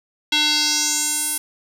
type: tone with band-pass filter sweep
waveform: square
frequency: 300 Hz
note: D4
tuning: 37 cents sharp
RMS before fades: -20 dBFS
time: 0.32-1.38 s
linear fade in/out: 5 ms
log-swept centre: 3500 to 11000 Hz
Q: 3.1
effects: none